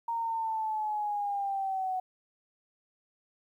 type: linear sweep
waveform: sine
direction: down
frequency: 931 to 740 Hz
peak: -29 dBFS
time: 0.08-2 s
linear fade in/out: 5 ms
effects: 11-bit